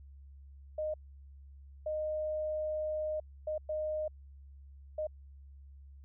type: tone bursts at uneven times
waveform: sine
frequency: 616 Hz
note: D#5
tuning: 17 cents flat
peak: -32 dBFS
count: 5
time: 0.78-0.94 / 1.86-3.2 / 3.47-3.58 / 3.69-4.08 / 4.98-5.07 s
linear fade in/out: 5 ms
effects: added 69 Hz sine -50 dBFS peak until 6.04 s